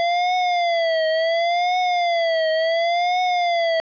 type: tone with vibrato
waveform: square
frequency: 681 Hz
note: F5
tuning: 44 cents flat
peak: -18 dBFS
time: 0-3.8 s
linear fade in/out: 0 ms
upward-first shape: triangle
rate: 0.7 Hz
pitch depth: 130 cents each way
effects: resampled to 11025 Hz + 8-bit